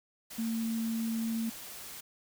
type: tone in noise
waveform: sine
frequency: 226.6 Hz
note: A#3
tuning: 49 cents flat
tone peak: -30 dBFS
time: 0.38-1.5 s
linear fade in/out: 10 ms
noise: white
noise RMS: -45 dBFS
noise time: 0.3-2.01 s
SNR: +12 dB
effects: none